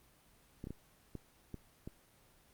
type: clicks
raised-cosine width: 3 ms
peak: -30 dBFS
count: 6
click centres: 0.641 / 0.671 / 0.706 / 1.153 / 1.543 / 1.875 s
effects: pink hiss -66 dBFS RMS until 2.53 s + Opus 24 kbps